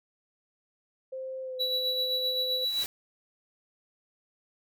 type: tone with pitch glide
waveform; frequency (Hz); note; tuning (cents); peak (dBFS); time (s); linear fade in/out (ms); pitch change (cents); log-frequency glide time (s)
sine; 523.3 to 509.9; C5 to C5; 0 to -45; -34; 1.12-2.65; 10; -45; 1.42-1.58
type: tone with tremolo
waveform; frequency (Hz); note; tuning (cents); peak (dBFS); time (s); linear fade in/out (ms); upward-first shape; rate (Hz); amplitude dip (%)
triangle; 3927; B7; -11; -24; 1.59-2.85; 20; sine; 7.7; 40
type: noise with exponential growth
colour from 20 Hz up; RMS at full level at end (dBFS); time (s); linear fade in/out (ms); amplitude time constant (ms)
white; -34; 2.46-2.86; 0; 85
effects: none